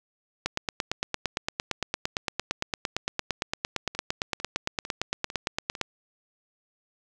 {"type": "two click trains", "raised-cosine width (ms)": 0.2, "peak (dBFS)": [-20, -9], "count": [5, 48], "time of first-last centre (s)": [[3.95, 5.752], [0.46, 5.813]], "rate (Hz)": [2.22, 8.78], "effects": []}